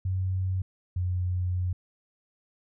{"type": "tone pair in turn", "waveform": "sine", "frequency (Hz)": [93.5, 90.42], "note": ["F#2", "F#2"], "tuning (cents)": [19, -39], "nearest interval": "minor second", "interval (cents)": 58, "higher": "first", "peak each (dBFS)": -25, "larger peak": "neither", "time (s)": [[0.05, 0.62], [0.96, 1.73]], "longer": "second", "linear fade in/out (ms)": 5, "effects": []}